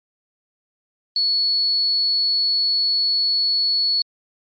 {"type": "tone", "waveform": "sine", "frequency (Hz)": 4400, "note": "C#8", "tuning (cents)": -14, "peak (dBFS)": -16, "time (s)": [1.16, 4.02], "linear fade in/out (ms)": 2, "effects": ["MP3 32 kbps"]}